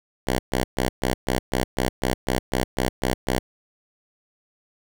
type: tone bursts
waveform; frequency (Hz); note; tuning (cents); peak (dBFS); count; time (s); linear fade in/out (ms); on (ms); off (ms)
5% pulse; 63.5; B1; +49; -9; 13; 0.27-3.39; 5; 120; 130
effects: none